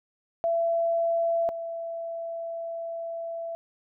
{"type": "tone pair in turn", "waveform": "sine", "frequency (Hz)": [671, 667.9], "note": ["E5", "E5"], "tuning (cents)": [31, 23], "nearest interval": "unison", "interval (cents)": 8, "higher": "first", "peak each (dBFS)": [-22, -31], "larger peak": "first", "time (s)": [[0.44, 1.49], [1.49, 3.55]], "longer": "second", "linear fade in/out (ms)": 0, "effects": []}